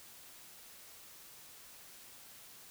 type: silence
effects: white hiss -55 dBFS RMS until 2.7 s